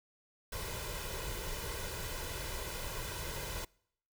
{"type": "noise with comb filter", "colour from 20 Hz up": "pink", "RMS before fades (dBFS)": -40, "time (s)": [0.52, 3.65], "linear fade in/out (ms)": 5, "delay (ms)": 2, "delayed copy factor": 0.65, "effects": ["noise-tail reverb RT60 0.7 s tail -26 dB re dry"]}